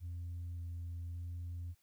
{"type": "tone with vibrato", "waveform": "sine", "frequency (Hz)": 86, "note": "F2", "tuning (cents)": -26, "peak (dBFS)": -38, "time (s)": [0, 1.75], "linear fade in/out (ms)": 50, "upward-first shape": "square", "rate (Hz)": 0.87, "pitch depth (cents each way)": 10, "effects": ["tanh soft clip ceiling -38 dBFS", "white hiss -75 dBFS RMS until 1.82 s"]}